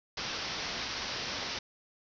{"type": "low-pass noise", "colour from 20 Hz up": "white", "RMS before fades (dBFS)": -37, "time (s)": [0.17, 1.59], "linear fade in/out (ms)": 5, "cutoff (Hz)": 5800, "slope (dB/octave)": 96, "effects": []}